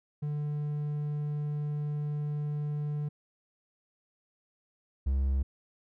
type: tone pair in turn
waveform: triangle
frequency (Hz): 148 / 67.43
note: D3 / C#2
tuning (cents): +14 / -47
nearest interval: octave + major second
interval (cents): 1361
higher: first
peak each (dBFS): -28 / -23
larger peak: second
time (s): 0.22-3.09 / 5.06-5.43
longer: first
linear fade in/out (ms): 10
effects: none